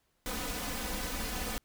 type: noise with comb filter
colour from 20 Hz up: pink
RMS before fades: -36 dBFS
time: 0.26-1.58 s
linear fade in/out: 0 ms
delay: 4 ms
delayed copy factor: +0.9
effects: pink hiss -75 dBFS RMS until 1.64 s